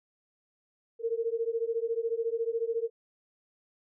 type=beating tone pair; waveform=sine; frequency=452.4 / 466.4 Hz; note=A4 / A#4; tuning=+48 / +1 cents; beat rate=14 Hz; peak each=-31 dBFS; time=0.99-2.9 s; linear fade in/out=50 ms; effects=none